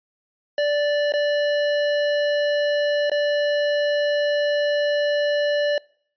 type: tone with dropouts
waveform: square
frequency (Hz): 585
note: D5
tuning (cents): -7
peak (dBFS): -19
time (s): 0.58-5.78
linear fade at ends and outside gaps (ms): 2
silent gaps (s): 1.122-1.137 / 3.098-3.116
effects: noise-tail reverb RT60 0.6 s tail -26 dB re dry + resampled to 11025 Hz